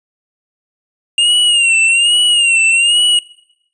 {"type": "tone with vibrato", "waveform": "square", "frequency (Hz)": 2800, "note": "F7", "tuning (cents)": 4, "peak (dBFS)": -9, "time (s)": [1.18, 3.19], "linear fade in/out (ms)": 2, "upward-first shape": "sine", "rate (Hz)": 1.2, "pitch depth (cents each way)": 84, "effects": ["noise-tail reverb RT60 0.8 s tail -23 dB re dry", "resampled to 22050 Hz"]}